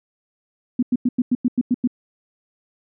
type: tone bursts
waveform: sine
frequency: 246.9 Hz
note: B3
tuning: in tune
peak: -14 dBFS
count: 9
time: 0.79-1.875 s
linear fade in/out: 5 ms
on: 37 ms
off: 94 ms
effects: none